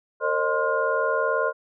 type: tone cluster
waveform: sine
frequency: 457.3 / 536 / 614 / 1048 / 1422 Hz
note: A#4 / C5 / D#5 / C6 / F6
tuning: -33 / +42 / -23 / +2 / +31 cents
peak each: -27 dBFS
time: 0.2-1.53 s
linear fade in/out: 50 ms
effects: none